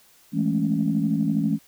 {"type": "chord", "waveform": "sine", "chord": "A major seventh", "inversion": "second", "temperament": "equal", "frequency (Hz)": [164.81, 207.7, 220, 277.2], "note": ["E3", "G#3", "A3", "C#4"], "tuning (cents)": [0, 0, 0, 0], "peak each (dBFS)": -25, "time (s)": [0.32, 1.59], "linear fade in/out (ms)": 50, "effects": ["tanh soft clip ceiling -10 dBFS", "white hiss -56 dBFS RMS until 1.67 s"]}